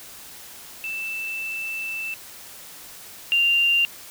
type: tone pair in turn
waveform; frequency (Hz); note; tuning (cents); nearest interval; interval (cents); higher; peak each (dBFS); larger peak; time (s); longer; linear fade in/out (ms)
sine; 2652 / 2784; E7 / F7; +10 / -6; minor second; 84; second; -27 / -16; second; 0.84-2.14 / 3.32-3.85; first; 0
effects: white hiss -42 dBFS RMS until 4.1 s